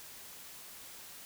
silence, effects white hiss -50 dBFS RMS until 1.25 s

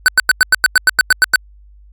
square tone bursts, 1513 Hz, F#6, 38 cents sharp, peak -6 dBFS, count 12, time 0.06-1.358 s, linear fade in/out 0 ms, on 22 ms, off 94 ms, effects added 50 Hz sine -40 dBFS peak until 1.92 s + AAC 64 kbps

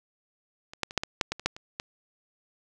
clicks, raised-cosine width 0.2 ms, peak -25 / -9 / -23 / -6 / -13 / -6 / -12 / -23 / -7 / -25 / -15 dBFS, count 11, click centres 0.735 / 0.833 / 0.909 / 0.977 / 1.035 / 1.212 / 1.32 / 1.396 / 1.46 / 1.565 / 1.799 s, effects none

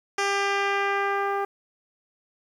10% pulse tone with low-pass filter sweep, 398.6 Hz, G4, 29 cents sharp, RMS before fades -25 dBFS, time 0.18-1.45 s, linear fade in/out 5 ms, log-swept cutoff 6900 to 980 Hz, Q 0.96, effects 9-bit

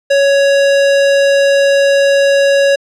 square tone, 557 Hz, C#5, 8 cents sharp, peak -8 dBFS, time 0.1-2.76 s, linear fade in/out 10 ms, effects low-pass 6000 Hz 12 dB/octave

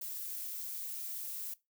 violet noise, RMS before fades -41 dBFS, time 0.01-1.54 s, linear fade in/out 5 ms, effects noise-tail reverb RT60 0.2 s tail -19 dB re dry

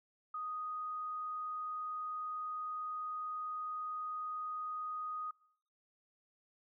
sine tone, 1244.5 Hz, D#6, in tune, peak -38 dBFS, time 0.34-5.31 s, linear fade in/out 5 ms, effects noise-tail reverb RT60 0.7 s tail -24 dB re dry

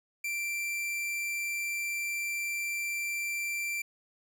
45% pulse tone, 2353 Hz, D7, 3 cents sharp, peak -31 dBFS, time 0.24-3.82 s, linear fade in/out 5 ms, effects none

